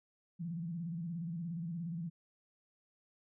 sine tone with vibrato, 168.5 Hz, E3, 38 cents sharp, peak -37 dBFS, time 0.39-2.1 s, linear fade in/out 20 ms, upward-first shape square, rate 17 Hz, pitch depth 83 cents each way, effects none

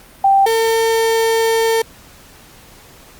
sine / 35% pulse tone pair in turn, 784 / 452 Hz, G5 / A4, 0 / +47 cents, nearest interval minor seventh, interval 953 cents, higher first, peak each -8 / -11 dBFS, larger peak first, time 0.24-0.46 / 0.46-1.82 s, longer second, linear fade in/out 5 ms, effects pink hiss -43 dBFS RMS until 3.19 s + Opus 48 kbps

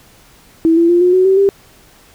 sine tone with pitch steps, 326.8 / 337.3 / 348.2 / 359.5 / 371.1 / 383.1 / 395.4 Hz, E4 / E4 / F4 / F#4 / F#4 / G4 / G4, -15 / +40 / -5 / -50 / +5 / -40 / +15 cents, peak -7 dBFS, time 0.65-1.49 s, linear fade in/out 0 ms, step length 120 ms, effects pink hiss -46 dBFS RMS until 2.14 s

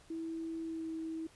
sine tone with pitch glide, 326.6 to 322.5 Hz, E4 to E4, -16 to -38 cents, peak -37 dBFS, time 0.1-1.27 s, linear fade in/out 5 ms, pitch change -22 cents, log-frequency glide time 0.62-0.9 s, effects pink hiss -62 dBFS RMS until 1.35 s + resampled to 24000 Hz

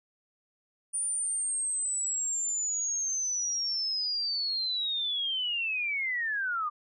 sine linear sweep, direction down, 9397 to 1178 Hz, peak -28 dBFS, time 0.93-6.7 s, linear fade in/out 20 ms, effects none

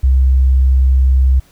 sine tone, 65.41 Hz, C2, in tune, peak -7 dBFS, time 0.03-1.4 s, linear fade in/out 10 ms, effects pink hiss -50 dBFS RMS until 1.51 s

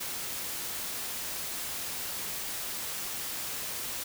white noise, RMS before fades -36 dBFS, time 0-4.04 s, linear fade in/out 10 ms, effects none

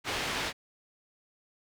white low-pass noise, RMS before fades -33 dBFS, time 0.04-0.53 s, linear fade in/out 50 ms, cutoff 3300 Hz, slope 12 dB/octave, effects none

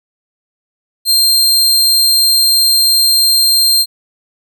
sawtooth tone, 4179 Hz, C8, 3 cents flat, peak -5 dBFS, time 1.05-3.86 s, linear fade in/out 50 ms, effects none

